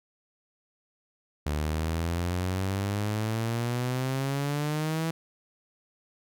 sawtooth exponential sweep, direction up, 73.42 to 164.81 Hz, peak -23 dBFS, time 1.46-5.11 s, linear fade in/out 5 ms, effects none

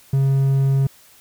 triangle tone, 136.1 Hz, C#3, 31 cents flat, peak -12 dBFS, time 0.13-0.87 s, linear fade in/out 5 ms, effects white hiss -50 dBFS RMS until 1.2 s

